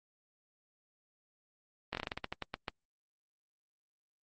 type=slowing click train; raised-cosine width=0.3 ms; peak=-19 dBFS; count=13; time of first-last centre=1.93-2.682 s; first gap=19 ms; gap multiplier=1.2; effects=Opus 24 kbps